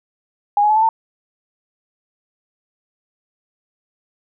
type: tone with pitch steps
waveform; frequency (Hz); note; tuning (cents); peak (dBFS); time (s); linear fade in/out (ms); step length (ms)
sine; 820 / 839.2 / 858.8 / 878.9 / 899.4; G#5 / G#5 / A5 / A5 / A5; -22 / +18 / -42 / -2 / +38; -11; 0.57-0.89; 2; 64
effects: none